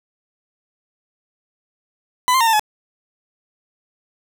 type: tone with pitch steps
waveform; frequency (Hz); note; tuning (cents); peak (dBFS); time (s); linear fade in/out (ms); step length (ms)
40% pulse; 1000 / 1049 / 919 / 896 / 851; B5 / C6 / A#5 / A5 / G#5; +21 / +4 / -25 / +31 / +42; -12; 2.28-2.595; 0; 63
effects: none